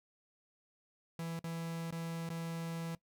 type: tone with dropouts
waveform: 45% pulse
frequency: 165.7 Hz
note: E3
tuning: 9 cents sharp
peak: -38 dBFS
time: 1.19-2.95 s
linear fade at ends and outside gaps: 2 ms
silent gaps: 1.392-1.441 / 1.908-1.924 / 2.291-2.301 s
effects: noise-tail reverb RT60 0.1 s tail -19 dB re dry